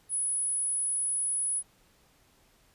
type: tone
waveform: sine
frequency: 10170 Hz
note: D#9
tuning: 37 cents sharp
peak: -27 dBFS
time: 0.09-1.63 s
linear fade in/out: 50 ms
effects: pink hiss -64 dBFS RMS until 2.74 s + resampled to 32000 Hz